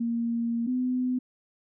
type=tone pair in turn; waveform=sine; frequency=233.1 / 252.4 Hz; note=A#3 / B3; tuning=0 / +38 cents; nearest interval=minor second; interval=138 cents; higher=second; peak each=-25 / -24 dBFS; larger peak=second; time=0-0.67 / 0.67-1.19 s; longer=first; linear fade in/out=10 ms; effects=none